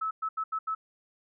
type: tone bursts at uneven times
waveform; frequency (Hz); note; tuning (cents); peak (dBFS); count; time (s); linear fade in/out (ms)
sine; 1300; E6; -24; -28; 5; 0.01-0.11 / 0.22-0.29 / 0.37-0.44 / 0.52-0.59 / 0.67-0.75; 10
effects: none